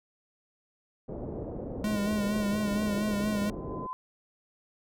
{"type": "low-pass noise", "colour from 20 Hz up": "white", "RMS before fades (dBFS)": -37, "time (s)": [1.08, 3.87], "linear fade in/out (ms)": 10, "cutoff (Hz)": 530, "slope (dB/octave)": 24}
{"type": "tone with vibrato", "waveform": "square", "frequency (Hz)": 207.7, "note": "G#3", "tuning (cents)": 0, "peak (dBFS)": -28, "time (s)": [1.84, 3.5], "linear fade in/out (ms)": 2, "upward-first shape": "sine", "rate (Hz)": 4.3, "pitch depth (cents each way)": 45}
{"type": "tone with exponential growth", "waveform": "sine", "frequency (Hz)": 1021, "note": "C6", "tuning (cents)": -43, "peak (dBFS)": -32, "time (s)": [3.14, 3.93], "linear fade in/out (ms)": 0, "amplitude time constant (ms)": 170}
{"effects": []}